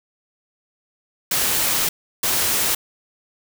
white noise bursts at uneven times, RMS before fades -20 dBFS, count 2, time 1.31-1.89 / 2.23-2.75 s, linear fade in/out 5 ms, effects none

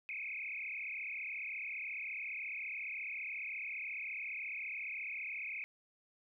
sine tone with frequency modulation, 2349 Hz, D7, in tune, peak -39 dBFS, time 0.09-5.64 s, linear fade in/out 0 ms, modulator 34.5 Hz, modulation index 6.1, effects none

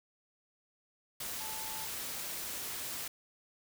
sine tone in noise, 874 Hz, A5, 12 cents flat, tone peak -46 dBFS, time 1.4-1.85 s, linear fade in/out 5 ms, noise white, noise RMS -40 dBFS, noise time 1.2-3.08 s, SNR -9 dB, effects none

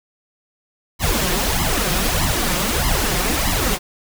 pink noise with flanger, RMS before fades -19 dBFS, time 0.99-3.79 s, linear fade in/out 50 ms, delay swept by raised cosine 0.97 to 5.67 ms, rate 1.6 Hz, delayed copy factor +1, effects none

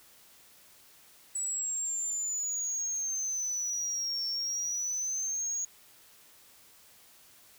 sine exponential two-way sweep, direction down then up, 7902 to 5450 to 6690 Hz, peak -28 dBFS, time 1.35-5.65 s, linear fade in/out 5 ms, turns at 4.27 s, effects tanh soft clip ceiling -29 dBFS + white hiss -58 dBFS RMS until 7.58 s

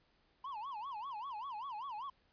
triangle tone with vibrato, 970 Hz, B5, 31 cents flat, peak -39 dBFS, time 0.44-2.1 s, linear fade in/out 5 ms, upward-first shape sine, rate 5.1 Hz, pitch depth 270 cents each way, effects pink hiss -73 dBFS RMS until 2.32 s + resampled to 11025 Hz

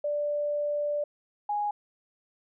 sine tone pair in turn, 587.3 / 828.4 Hz, D5 / G#5, 0 / -5 cents, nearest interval tritone, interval 595 cents, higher second, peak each -26 dBFS, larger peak neither, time 0.04-1.04 / 1.49-1.71 s, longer first, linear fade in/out 5 ms, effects none

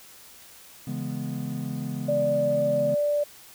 triangle chord, C# minor seventh, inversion none, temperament equal, 138.59 / 164.81 / 207.7 / 246.9 Hz, C#3 / E3 / G#3 / B3, 0 / 0 / 0 / 0 cents, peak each -31 / -34 / -33 / -32 dBFS, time 0.87-2.95 s, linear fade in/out 5 ms
sine tone, 586 Hz, D5, 4 cents flat, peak -21 dBFS, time 2.08-3.24 s, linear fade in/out 10 ms
effects white hiss -49 dBFS RMS until 3.54 s

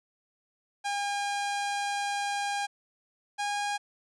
sawtooth tone pair in turn, 809 / 817.5 Hz, G#5 / G#5, -46 / -28 cents, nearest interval unison, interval 18 cents, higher second, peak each -25 dBFS, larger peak neither, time 0.84-2.67 / 3.38-3.78 s, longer first, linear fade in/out 20 ms, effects resampled to 22050 Hz

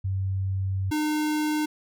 sine / square tone pair in turn, 95.8 / 304.1 Hz, G2 / D#4, -39 / -40 cents, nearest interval octave + minor sixth, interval 1999 cents, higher second, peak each -24 dBFS, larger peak neither, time 0.04-0.91 / 0.91-1.66 s, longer first, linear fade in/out 10 ms, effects none

